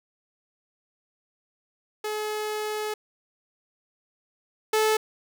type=tone pair in turn; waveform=sawtooth; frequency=425.9 / 434.1 Hz; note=G#4 / A4; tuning=+44 / -23 cents; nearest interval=unison; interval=33 cents; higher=second; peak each=-24 / -16 dBFS; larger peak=second; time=2.04-2.94 / 4.73-4.97 s; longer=first; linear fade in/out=5 ms; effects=none